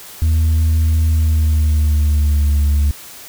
sine tone with pitch glide, 79.9 to 72.43 Hz, D#2 to D2, +47 to -23 cents, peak -8 dBFS, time 0.22-2.91 s, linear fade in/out 0 ms, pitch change -170 cents, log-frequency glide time 1.06-2.53 s, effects tanh soft clip ceiling -10 dBFS + white hiss -36 dBFS RMS until 3.28 s

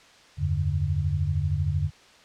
sine tone cluster, 82.5 / 95.4 / 144.1 Hz, E2 / G2 / D3, +2 / -47 / -33 cents, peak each -27 dBFS, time 0.37-1.91 s, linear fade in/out 50 ms, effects white hiss -53 dBFS RMS until 2.24 s + low-pass 5000 Hz 12 dB/octave

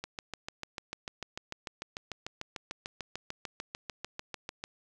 click train, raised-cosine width 0.2 ms, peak -20 dBFS, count 32, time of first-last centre 0.04-4.639 s, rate 6.74 Hz, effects none

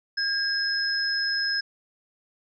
sine tone pair together, 1619 / 5140 Hz, G#6 / E8, -45 / -45 cents, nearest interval octave + minor sixth, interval 2000 cents, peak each -26 dBFS, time 0.17-1.61 s, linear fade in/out 10 ms, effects none

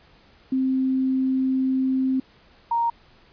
sine tone pair in turn, 262.2 / 932.6 Hz, C4 / A#5, +4 / +1 cents, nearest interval octave + minor seventh, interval 2197 cents, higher second, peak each -19 dBFS, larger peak neither, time 0.52-2.2 / 2.71-2.9 s, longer first, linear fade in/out 5 ms, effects pink hiss -55 dBFS RMS until 3.32 s + resampled to 11025 Hz

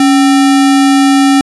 sine tone with sample-and-hold, 277.2 Hz, C#4, in tune, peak -4 dBFS, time 0-1.41 s, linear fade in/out 2 ms, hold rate 1050 Hz, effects resampled to 24000 Hz

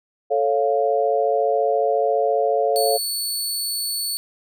sine chord, A augmented, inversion none, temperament equal, 440 / 554.4 / 698.5 Hz, A4 / C#5 / E#5, 0 / 0 / 0 cents, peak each -21 dBFS, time 0.3-2.98 s, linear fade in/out 20 ms
20% pulse tone, 4442 Hz, C#8, 3 cents sharp, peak -17 dBFS, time 2.76-4.17 s, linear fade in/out 0 ms
effects none

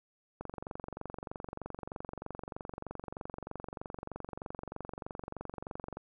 click train, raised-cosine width 1 ms, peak -26 dBFS, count 130, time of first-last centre 0.41-5.97 s, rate 23.2 Hz, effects none

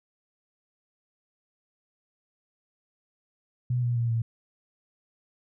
sine tone with pitch steps, 123.6 / 120.57 / 117.61 / 114.72 Hz, B2 / B2 / A#2 / A#2, +2 / -41 / +16 / -27 cents, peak -23 dBFS, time 3.7-4.22 s, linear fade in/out 5 ms, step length 130 ms, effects none

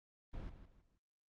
brown noise with echo, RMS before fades -45 dBFS, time 0.33-0.5 s, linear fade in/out 10 ms, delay 160 ms, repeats 3, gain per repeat -10 dB, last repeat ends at 0.98 s, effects low-pass 4000 Hz 12 dB/octave + Opus 32 kbps

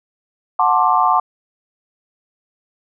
sine chord, D dominant seventh, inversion first, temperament just, 734.2 / 881 / 1057.2 / 1174.7 Hz, F#5 / A5 / C6 / D6, -14 / +2 / +18 / 0 cents, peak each -17 dBFS, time 0.59-1.2 s, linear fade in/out 5 ms, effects none

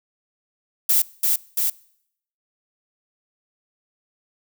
violet noise with echo, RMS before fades -17 dBFS, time 0.89-1.02 s, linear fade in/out 5 ms, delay 340 ms, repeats 2, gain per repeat -2 dB, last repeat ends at 1.7 s, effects noise-tail reverb RT60 0.7 s tail -23 dB re dry

